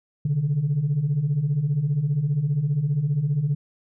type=beating tone pair; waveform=sine; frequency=133.6 / 148.6 Hz; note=C3 / D3; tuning=+36 / +21 cents; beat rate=15 Hz; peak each=-25 / -20 dBFS; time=0.25-3.55 s; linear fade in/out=5 ms; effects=tanh soft clip ceiling -15 dBFS